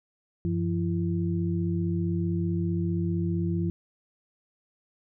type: tone cluster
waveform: sine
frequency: 95.7 / 171.1 / 336.5 Hz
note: G2 / F3 / E4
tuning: -41 / -35 / +36 cents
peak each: -29 / -27 / -32 dBFS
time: 0.45-3.7 s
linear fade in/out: 0 ms
effects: none